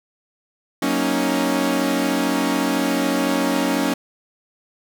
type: chord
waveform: sawtooth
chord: D# minor seventh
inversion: first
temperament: equal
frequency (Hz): 185 / 233.1 / 277.2 / 311.1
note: F#3 / A#3 / C#4 / D#4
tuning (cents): 0 / 0 / 0 / 0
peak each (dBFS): -23 / -21 / -17 / -21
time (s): 0.82-3.94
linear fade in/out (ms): 5
effects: none